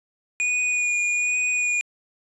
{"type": "tone with vibrato", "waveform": "square", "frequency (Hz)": 2455, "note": "D#7", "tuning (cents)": -24, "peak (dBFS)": -21, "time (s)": [0.4, 1.81], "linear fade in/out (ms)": 0, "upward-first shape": "sine", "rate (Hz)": 1.2, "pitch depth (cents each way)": 16, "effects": ["resampled to 22050 Hz"]}